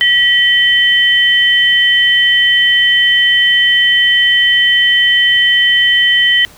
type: tone pair together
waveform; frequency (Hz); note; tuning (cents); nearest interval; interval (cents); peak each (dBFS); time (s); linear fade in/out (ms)
sine; 1934 / 3070; B6 / G7; -37 / -37; minor sixth; 800; -10; 0.01-6.45; 0
effects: pink hiss -40 dBFS RMS until 6.57 s